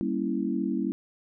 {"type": "chord", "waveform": "sine", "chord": "G diminished seventh", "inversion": "none", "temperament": "equal with one note detuned", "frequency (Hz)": [196, 234.2, 277.2, 329.6], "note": ["G3", "Bb3", "Db4", "Fb4"], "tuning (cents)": [0, 8, 0, 0], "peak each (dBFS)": -31, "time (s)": [0.01, 0.92], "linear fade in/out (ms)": 0, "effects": []}